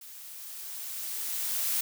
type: noise with level ramp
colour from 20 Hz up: blue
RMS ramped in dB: -47 to -28 dBFS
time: 0.01-1.81 s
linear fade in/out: 5 ms
effects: none